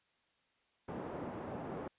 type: band-pass noise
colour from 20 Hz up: pink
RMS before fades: -43 dBFS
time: 0.88-1.88 s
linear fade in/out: 5 ms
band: 170 to 840 Hz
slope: 12 dB/octave
effects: white hiss -75 dBFS RMS until 1.98 s + resampled to 8000 Hz